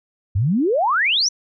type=exponential sweep; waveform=sine; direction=up; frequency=87.31 to 6190 Hz; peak=-15 dBFS; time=0.35-1.29 s; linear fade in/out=10 ms; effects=none